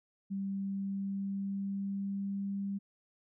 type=tone with pitch glide; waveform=sine; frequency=195.8 to 198.19 Hz; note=G3 to G3; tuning=-2 to +19 cents; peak=-33 dBFS; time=0.3-2.79 s; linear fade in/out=20 ms; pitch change=+21 cents; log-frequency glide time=0.42-2.56 s; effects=none